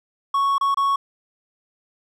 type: tone with dropouts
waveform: triangle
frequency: 1108.7 Hz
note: C#6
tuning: in tune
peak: -15 dBFS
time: 0.34-0.96 s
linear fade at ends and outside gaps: 5 ms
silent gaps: 0.582-0.61 / 0.745-0.771 s
effects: none